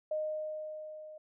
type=tone with level ramp; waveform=sine; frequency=617 Hz; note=D#5; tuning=15 cents flat; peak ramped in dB=-30 to -46 dBFS; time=0.11-1.18 s; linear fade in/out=5 ms; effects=none